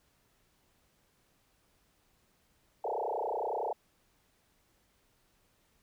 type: tone with frequency modulation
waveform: sine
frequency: 659.3 Hz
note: E5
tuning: in tune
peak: -31 dBFS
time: 2.84-3.73 s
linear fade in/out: 5 ms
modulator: 30.8 Hz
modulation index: 7.9
effects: pink hiss -71 dBFS RMS until 5.82 s